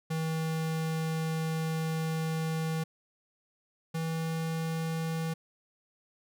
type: tone pair in turn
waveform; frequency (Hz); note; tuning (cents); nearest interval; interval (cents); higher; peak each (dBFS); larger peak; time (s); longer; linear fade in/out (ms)
square; 160.4 / 162.36; E3 / E3; -47 / -26; unison; 21; second; -30 / -31; first; 0.1-2.84 / 3.94-5.34; first; 10
effects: none